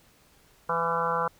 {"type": "harmonic tone with a mistuned harmonic", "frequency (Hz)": 167.1, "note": "E3", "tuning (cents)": 24, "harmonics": [1, 3, 4, 5, 6, 7, 8, 9], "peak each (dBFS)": [-38, -31, -37, -33, -30, -31, -31, -39], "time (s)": [0.69, 1.28], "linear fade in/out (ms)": 5, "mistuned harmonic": 8, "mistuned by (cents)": 33, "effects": ["pink hiss -60 dBFS RMS until 1.39 s"]}